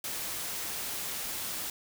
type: noise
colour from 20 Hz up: white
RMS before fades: -36 dBFS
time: 0.04-1.7 s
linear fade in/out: 2 ms
effects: none